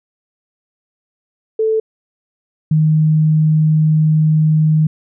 sine tone pair in turn, 440 / 155.56 Hz, A4 / D#3, 0 / 0 cents, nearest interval octave + tritone, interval 1800 cents, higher first, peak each -12 / -9 dBFS, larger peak second, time 1.59-1.8 / 2.71-4.87 s, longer second, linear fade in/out 5 ms, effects none

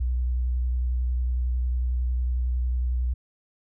sine tone with vibrato, 61.74 Hz, B1, in tune, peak -22 dBFS, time 0-3.14 s, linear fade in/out 10 ms, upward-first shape sine, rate 11 Hz, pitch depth 24 cents each way, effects none

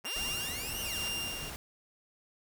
5% pulse linear two-way sweep, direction up then down, 155.56 to 3067 to 397.8 Hz, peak -30 dBFS, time 0.04-1.09 s, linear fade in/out 10 ms, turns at 0.81 s
sawtooth tone with tremolo, 2794 Hz, F7, in tune, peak -30 dBFS, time 0.05-1.5 s, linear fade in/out 5 ms, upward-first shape sine, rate 1.2 Hz, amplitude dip 65%
pink noise, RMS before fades -42 dBFS, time 0.16-1.56 s, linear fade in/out 0 ms
effects none

